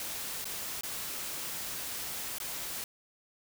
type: noise with dropouts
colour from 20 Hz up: white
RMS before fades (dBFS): -38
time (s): 0-2.84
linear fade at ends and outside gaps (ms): 1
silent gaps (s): 0.444-0.454 / 0.81-0.834 / 2.384-2.401
effects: none